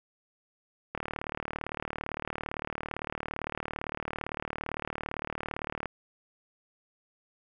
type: click train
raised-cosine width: 0.5 ms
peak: -18 dBFS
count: 186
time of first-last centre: 0.95-5.857 s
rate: 37.7 Hz
effects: none